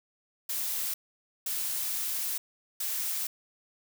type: noise bursts at uneven times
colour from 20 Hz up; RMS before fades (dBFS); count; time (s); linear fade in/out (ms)
blue; -32; 3; 0.49-0.94 / 1.46-2.38 / 2.8-3.27; 5
effects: none